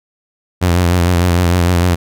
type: tone with vibrato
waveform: sawtooth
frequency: 88 Hz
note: F2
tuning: 14 cents sharp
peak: -6 dBFS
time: 0.61-1.96 s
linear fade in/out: 20 ms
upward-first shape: triangle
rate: 6.6 Hz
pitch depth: 68 cents each way
effects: none